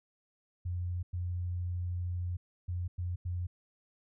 sine tone bursts at uneven times, 88.7 Hz, F2, 27 cents sharp, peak -32 dBFS, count 5, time 0.65-1.03 / 1.13-2.37 / 2.68-2.88 / 2.98-3.16 / 3.25-3.47 s, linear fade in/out 10 ms, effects none

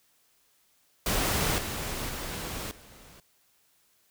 pink noise with level steps, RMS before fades -27 / -34 / -36 / -52 dBFS, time 1.06-3.2 s, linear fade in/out 2 ms, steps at 1.58 / 2.09 / 2.71 s, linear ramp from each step 2 ms, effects white hiss -67 dBFS RMS until 4.1 s

